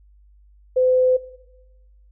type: tone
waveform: sine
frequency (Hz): 510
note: C5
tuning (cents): -44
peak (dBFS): -14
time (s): 0.76-1.17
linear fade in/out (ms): 10
effects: noise-tail reverb RT60 1.0 s tail -17 dB re dry + added 50 Hz sine -49 dBFS peak until 2.11 s